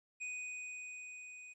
square tone with level ramp, 2489 Hz, D#7, in tune, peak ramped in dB -40 to -51 dBFS, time 0.2-1.54 s, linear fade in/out 20 ms, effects resampled to 24000 Hz + 13-bit

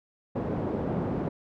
pink band-pass noise, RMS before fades -30 dBFS, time 0.35-1.29 s, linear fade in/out 10 ms, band 120 to 550 Hz, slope 12 dB/octave, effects none

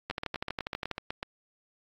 two click trains, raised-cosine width 0.3 ms, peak -17 / -16 dBFS, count 10 / 11, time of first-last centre 0.11-1.229 / 0.1-0.913 s, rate 8.04 / 12.3 Hz, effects AAC 64 kbps

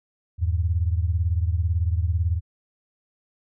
sine beating tone pair, 81.1 / 99.1 Hz, E2 / G2, -28 / +19 cents, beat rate 18 Hz, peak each -21 / -25 dBFS, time 0.38-2.41 s, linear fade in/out 50 ms, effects none

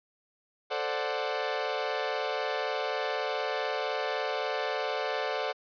sawtooth chord, D dominant seventh, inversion second, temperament equal, 440 / 523.3 / 587.3 / 740 Hz, A4 / C5 / D5 / F#5, 0 / 0 / 0 / 0 cents, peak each -31 dBFS, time 0.7-5.53 s, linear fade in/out 20 ms, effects resampled to 11025 Hz

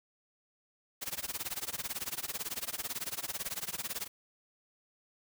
white noise with tremolo, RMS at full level -35 dBFS, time 1.01-4.08 s, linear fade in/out 20 ms, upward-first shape sine, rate 18 Hz, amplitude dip 95%, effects none

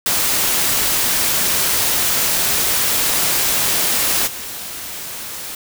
white noise with level steps, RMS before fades -17 / -29 dBFS, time 0.06-5.55 s, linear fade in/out 2 ms, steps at 4.26 s, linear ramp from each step 20 ms, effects none

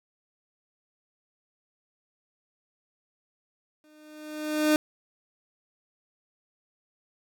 30% pulse tone with exponential growth, 304.9 Hz, D#4, 35 cents flat, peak -15 dBFS, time 3.84-4.76 s, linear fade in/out 1 ms, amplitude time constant 200 ms, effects none

